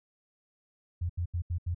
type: tone bursts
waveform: sine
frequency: 86.9 Hz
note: F2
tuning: 8 cents flat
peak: -28 dBFS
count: 5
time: 1.01-1.747 s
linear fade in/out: 10 ms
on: 85 ms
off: 78 ms
effects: none